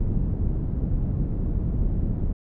pink low-pass noise, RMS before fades -24 dBFS, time 0-2.33 s, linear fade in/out 5 ms, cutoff 190 Hz, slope 12 dB/octave, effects none

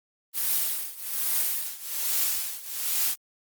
blue noise with tremolo, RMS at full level -24 dBFS, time 0.33-3.16 s, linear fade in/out 50 ms, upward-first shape triangle, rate 1.2 Hz, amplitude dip 90%, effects Opus 32 kbps

